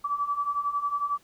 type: beating tone pair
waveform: sine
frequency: 1146 / 1157 Hz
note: D6 / D6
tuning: -43 / -26 cents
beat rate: 11 Hz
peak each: -31 / -27 dBFS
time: 0.04-1.18 s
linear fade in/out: 10 ms
effects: pink hiss -61 dBFS RMS until 1.23 s